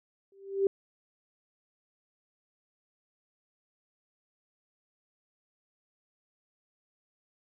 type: tone with exponential growth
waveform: sine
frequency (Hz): 392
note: G4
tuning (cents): 0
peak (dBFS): -19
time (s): 0.32-0.67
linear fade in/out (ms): 2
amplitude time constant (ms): 74
effects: none